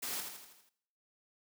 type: noise with echo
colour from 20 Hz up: white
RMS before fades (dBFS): -39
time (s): 0.02-0.21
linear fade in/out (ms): 10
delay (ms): 81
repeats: 6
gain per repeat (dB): -5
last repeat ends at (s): 0.696
effects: noise-tail reverb RT60 0.7 s tail -18 dB re dry + high-pass 150 Hz 12 dB/octave